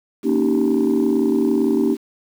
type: chord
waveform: sine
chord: Eb dominant seventh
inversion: second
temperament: just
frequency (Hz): 233.3 / 280 / 311.1 / 388.9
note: Bb3 / Db4 / Eb4 / G4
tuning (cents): +2 / +18 / 0 / -14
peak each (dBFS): -19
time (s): 0.23-1.97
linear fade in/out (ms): 50
effects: tanh soft clip ceiling -9 dBFS + 7-bit